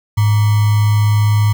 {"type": "tone with sample-and-hold", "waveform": "sine", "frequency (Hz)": 105.3, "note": "G#2", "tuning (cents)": 24, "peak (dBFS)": -9, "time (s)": [0.17, 1.53], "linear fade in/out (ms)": 10, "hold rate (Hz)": 1050, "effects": []}